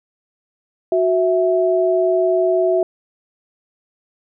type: tone pair together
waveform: sine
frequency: 368.7 / 657 Hz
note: F#4 / E5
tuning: -6 / -6 cents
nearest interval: minor seventh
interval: 1000 cents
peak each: -16 dBFS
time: 0.92-2.83 s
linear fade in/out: 2 ms
effects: none